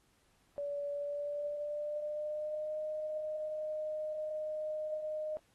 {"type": "tone with pitch glide", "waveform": "sine", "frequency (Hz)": [574, 615.2], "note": ["D5", "D#5"], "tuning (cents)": [-40, -20], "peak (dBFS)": -35, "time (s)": [0.58, 5.37], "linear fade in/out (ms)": 0, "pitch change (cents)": 120, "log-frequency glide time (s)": [0.91, 2.79], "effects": ["pink hiss -72 dBFS RMS until 5.54 s", "AAC 32 kbps"]}